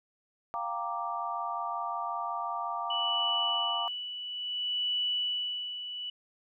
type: chord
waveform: sine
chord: G minor seventh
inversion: third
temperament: equal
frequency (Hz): 698.5 / 784 / 932.3 / 1174.7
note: F5 / G5 / Bb5 / D6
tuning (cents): 0 / 0 / 0 / 0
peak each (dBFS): -37 / -40 / -37 / -35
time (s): 0.54-3.88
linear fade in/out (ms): 0
type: tone with tremolo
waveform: sine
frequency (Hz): 2960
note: F#7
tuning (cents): 0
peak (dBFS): -27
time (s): 2.9-6.1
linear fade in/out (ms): 5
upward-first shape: sine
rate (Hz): 0.59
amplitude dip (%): 65
effects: none